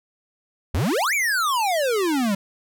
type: exponential two-way sweep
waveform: square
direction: up then down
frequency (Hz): 67.2 to 2400 to 189.9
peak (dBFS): -20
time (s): 0.74-2.35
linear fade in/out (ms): 5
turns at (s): 1.14
effects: none